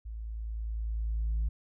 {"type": "tone with level ramp", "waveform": "sine", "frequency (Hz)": 55, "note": "A1", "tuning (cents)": 0, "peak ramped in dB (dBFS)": [-37, -24], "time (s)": [0.05, 1.49], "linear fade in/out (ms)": 10, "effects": ["tanh soft clip ceiling -25 dBFS"]}